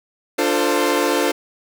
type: chord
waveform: sawtooth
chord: D minor seventh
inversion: none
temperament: equal with one note detuned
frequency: 293.7 / 349.2 / 447.7 / 523.3 Hz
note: D4 / F4 / A4 / C5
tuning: 0 / 0 / +30 / 0 cents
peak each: -18 dBFS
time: 0.38-1.32 s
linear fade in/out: 10 ms
effects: none